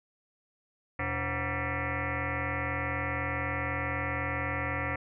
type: tone with frequency modulation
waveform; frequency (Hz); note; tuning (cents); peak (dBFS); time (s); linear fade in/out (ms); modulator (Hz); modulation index
sine; 949; A#5; +31; -29; 0.99-4.96; 5; 206; 6.2
effects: none